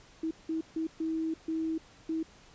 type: tone bursts at uneven times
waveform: sine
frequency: 321.5 Hz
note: E4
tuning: 43 cents flat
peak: -29 dBFS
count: 6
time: 0.23-0.31 / 0.49-0.61 / 0.76-0.87 / 1-1.34 / 1.48-1.78 / 2.09-2.23 s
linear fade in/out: 5 ms
effects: pink hiss -57 dBFS RMS until 2.54 s + resampled to 16000 Hz